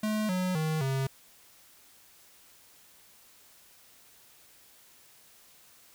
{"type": "tone with pitch steps", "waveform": "square", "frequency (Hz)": [214.5, 183.53, 157.02, 134.35], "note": ["A3", "F#3", "D#3", "C3"], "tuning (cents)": [-44, -14, 16, 46], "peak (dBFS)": -28, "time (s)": [0.03, 1.07], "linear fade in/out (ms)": 5, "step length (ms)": 260, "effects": ["white hiss -58 dBFS RMS until 5.94 s"]}